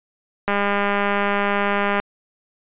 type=click train; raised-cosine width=0.5 ms; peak=-6 dBFS; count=308; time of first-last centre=0.48-2 s; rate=202 Hz; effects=resampled to 8000 Hz